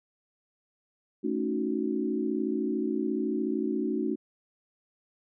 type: chord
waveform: sine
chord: D# half-diminished seventh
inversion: second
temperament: equal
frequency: 220 / 277.2 / 311.1 / 370 Hz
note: A3 / C#4 / D#4 / F#4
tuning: 0 / 0 / 0 / 0 cents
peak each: -32 dBFS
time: 1.23-4.16 s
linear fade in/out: 20 ms
effects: none